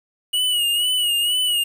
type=tone with vibrato; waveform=square; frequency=2908 Hz; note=F#7; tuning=31 cents flat; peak=-18 dBFS; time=0.33-1.64 s; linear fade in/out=10 ms; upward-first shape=sine; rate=2.1 Hz; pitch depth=60 cents each way; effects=8-bit